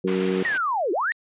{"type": "harmonic tone", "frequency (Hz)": 93.5, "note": "F#2", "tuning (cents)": 19, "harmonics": [2, 3, 4, 5], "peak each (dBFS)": [-25, -30, -24, -28], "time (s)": [0.04, 0.43], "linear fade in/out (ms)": 5}
{"type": "band-pass noise", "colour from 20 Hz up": "white", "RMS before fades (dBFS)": -36, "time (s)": [0.07, 0.58], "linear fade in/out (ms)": 10, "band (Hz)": [140, 3200], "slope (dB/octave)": 24}
{"type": "linear two-way sweep", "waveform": "sine", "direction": "down then up", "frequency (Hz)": [1918, 320, 1918], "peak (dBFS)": -21, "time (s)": [0.45, 1.12], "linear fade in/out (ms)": 0, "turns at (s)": 0.92}
{"effects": ["resampled to 8000 Hz"]}